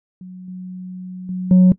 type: tone with level steps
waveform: sine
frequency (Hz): 183.6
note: F#3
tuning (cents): -13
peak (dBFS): -32 / -28 / -21 / -4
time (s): 0.21-1.72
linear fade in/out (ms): 2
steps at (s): 0.48 / 1.29 / 1.51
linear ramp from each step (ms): 2
effects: noise-tail reverb RT60 0.1 s tail -20 dB re dry + tanh soft clip ceiling -6 dBFS